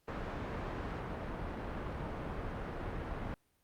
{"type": "low-pass noise", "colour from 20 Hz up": "pink", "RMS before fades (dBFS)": -40, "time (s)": [0.08, 3.34], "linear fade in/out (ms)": 0, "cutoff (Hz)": 1500, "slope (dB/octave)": 12, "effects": ["pink hiss -75 dBFS RMS until 3.63 s", "Opus 48 kbps"]}